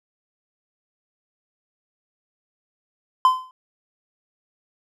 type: tone with exponential decay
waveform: triangle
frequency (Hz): 1027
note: C6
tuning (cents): -33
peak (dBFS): -7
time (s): 3.25-3.51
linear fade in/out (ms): 1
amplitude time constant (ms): 56
effects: none